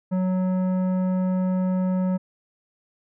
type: tone with tanh clipping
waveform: sine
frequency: 185 Hz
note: F#3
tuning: in tune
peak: -22 dBFS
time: 0.11-2.18 s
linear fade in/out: 20 ms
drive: 12 dB
effects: none